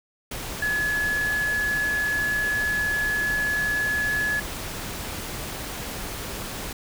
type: tone in noise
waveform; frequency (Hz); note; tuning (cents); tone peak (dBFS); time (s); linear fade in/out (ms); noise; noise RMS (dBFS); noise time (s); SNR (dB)
sine; 1701; G#6; +41; -22; 0.62-4.4; 5; pink; -33; 0.31-6.73; +8
effects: none